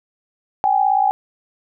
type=tone pair together; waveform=sine; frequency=773.3 / 830.6 Hz; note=G5 / G#5; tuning=-24 / 0 cents; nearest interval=minor second; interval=124 cents; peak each=-16 dBFS; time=0.64-1.11 s; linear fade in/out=0 ms; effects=none